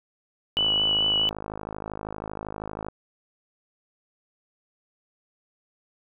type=tone with vibrato; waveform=sine; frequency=2960 Hz; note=F#7; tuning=in tune; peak=-20 dBFS; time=0.57-1.29 s; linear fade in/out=0 ms; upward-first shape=sine; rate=4.6 Hz; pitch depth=14 cents each way
type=click train; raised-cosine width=1 ms; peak=-19 dBFS; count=123; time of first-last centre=0.57-2.885 s; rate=52.7 Hz
effects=none